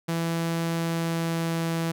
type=tone with pitch glide; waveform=sawtooth; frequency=166.4 to 165.25 Hz; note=E3 to E3; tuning=+17 to +5 cents; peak=-21 dBFS; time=0.08-1.92 s; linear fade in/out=10 ms; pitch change=-12 cents; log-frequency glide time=0.72-1.76 s; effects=none